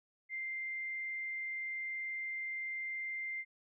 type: tone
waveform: sine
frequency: 2093 Hz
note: C7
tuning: in tune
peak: -37 dBFS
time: 0.29-3.45 s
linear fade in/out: 50 ms
effects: none